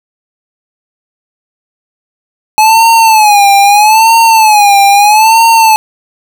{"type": "tone with vibrato", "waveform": "square", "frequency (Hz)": 853, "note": "G#5", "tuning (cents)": 46, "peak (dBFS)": -3, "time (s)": [2.58, 5.76], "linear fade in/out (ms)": 0, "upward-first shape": "sine", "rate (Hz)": 0.78, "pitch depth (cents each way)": 120, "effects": []}